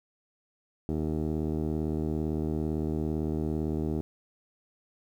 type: tone with low-pass filter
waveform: 15% pulse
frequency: 77.78 Hz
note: D#2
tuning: in tune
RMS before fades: -30 dBFS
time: 0.89-4.01 s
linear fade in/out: 0 ms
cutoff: 450 Hz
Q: 2.7
effects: 10-bit